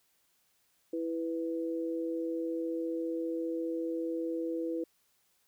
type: tone pair together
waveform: sine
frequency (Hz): 329.8 / 494.9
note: E4 / B4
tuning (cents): +1 / +4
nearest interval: perfect fifth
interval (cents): 703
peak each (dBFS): -33 / -36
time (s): 0.93-4.84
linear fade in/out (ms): 5
effects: white hiss -72 dBFS RMS until 5.47 s